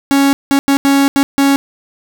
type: tone bursts at uneven times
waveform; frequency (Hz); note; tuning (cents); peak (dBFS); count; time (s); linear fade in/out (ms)
45% pulse; 277.2; C#4; 0; -8; 6; 0.11-0.33 / 0.51-0.59 / 0.68-0.77 / 0.85-1.08 / 1.16-1.23 / 1.38-1.56; 0
effects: none